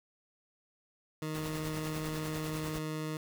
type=tone; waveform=20% pulse; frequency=155.56 Hz; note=D#3; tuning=in tune; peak=-30 dBFS; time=1.22-3.17 s; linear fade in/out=2 ms
type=noise with tremolo; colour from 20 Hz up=pink; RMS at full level=-42 dBFS; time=1.34-2.79 s; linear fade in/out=10 ms; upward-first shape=sine; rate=10 Hz; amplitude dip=60%
effects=none